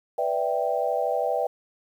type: chord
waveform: sine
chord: E minor seventh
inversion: second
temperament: equal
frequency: 493.9 / 587.3 / 659.3 / 784 Hz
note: B4 / D5 / E5 / G5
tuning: 0 / 0 / 0 / 0 cents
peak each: -28 dBFS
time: 0.18-1.47 s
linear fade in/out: 5 ms
effects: 9-bit